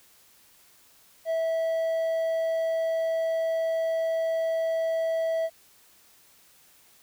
triangle tone, 653 Hz, E5, 17 cents flat, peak -22 dBFS, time 1.25-5.5 s, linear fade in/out 50 ms, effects white hiss -58 dBFS RMS until 7.02 s

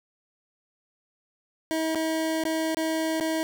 25% pulse tone with dropouts, 320 Hz, D#4, 49 cents sharp, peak -21 dBFS, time 1.71-3.43 s, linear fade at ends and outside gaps 0 ms, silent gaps 1.948-1.955 / 2.438-2.452 / 2.746-2.77 / 3.2-3.208 s, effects none

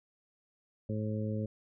harmonic tone, 107.5 Hz, A2, 40 cents flat, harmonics 1 / 2 / 3 / 4 / 5, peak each -34 / -36 / -44 / -43 / -42 dBFS, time 0.89-1.46 s, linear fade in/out 5 ms, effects none

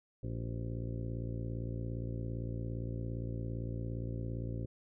harmonic tone with a mistuned harmonic, 57.5 Hz, A#1, 23 cents flat, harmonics 1 / 2 / 3 / 4 / 5 / 6 / 7 / 8 / 9 / 10, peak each -42 / -38 / -47 / -48 / -47 / -52 / -51 / -58 / -51 / -62 dBFS, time 0.23-4.66 s, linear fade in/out 5 ms, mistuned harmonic 7, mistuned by -84 cents, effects none

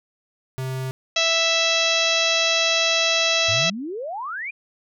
square tone, 130.81 Hz, C3, in tune, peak -26 dBFS, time 0.58-0.91 s, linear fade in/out 0 ms
harmonic tone, 659.3 Hz, E5, in tune, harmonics 1 / 2 / 3 / 4 / 5 / 6 / 7 / 8 / 9 / 10, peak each -25 / -30 / -29 / -23 / -25 / -24 / -33 / -28 / -30 / -35 dBFS, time 1.16-3.7 s, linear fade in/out 5 ms
sine exponential sweep, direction up, 92.5 to 2500 Hz, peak -27 dBFS, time 3.48-4.51 s, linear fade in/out 10 ms
effects none

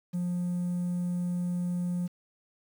triangle tone, 177 Hz, F3, 23 cents sharp, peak -25 dBFS, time 0.13-2.08 s, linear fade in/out 20 ms, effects tanh soft clip ceiling -22 dBFS + 9-bit

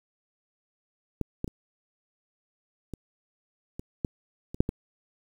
clicks, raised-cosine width 3 ms, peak -15 / -16 / -24 / -23 / -23 / -14 / -24 / -6 / -15 dBFS, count 9, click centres 1.213 / 1.444 / 1.478 / 2.937 / 3.795 / 4.048 / 4.545 / 4.605 / 4.691 s, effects 8-bit

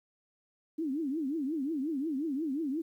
sine tone with vibrato, 293.8 Hz, D4, 1 cent sharp, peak -30 dBFS, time 0.78-2.82 s, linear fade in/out 10 ms, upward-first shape triangle, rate 5.6 Hz, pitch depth 260 cents each way, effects 11-bit

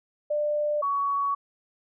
sine tone pair in turn, 595 / 1123.2 Hz, D5 / C#6, +22 / +22 cents, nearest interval major seventh, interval 1100 cents, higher second, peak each -23 dBFS, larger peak neither, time 0.3-0.82 / 0.82-1.35 s, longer second, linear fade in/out 10 ms, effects none

